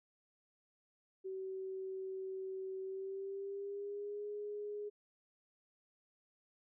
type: tone with pitch glide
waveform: sine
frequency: 380.4 to 414.8 Hz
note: F#4 to G#4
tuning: +48 to -2 cents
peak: -40 dBFS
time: 1.24-4.9 s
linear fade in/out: 20 ms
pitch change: +150 cents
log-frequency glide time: 2.81-4.26 s
effects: none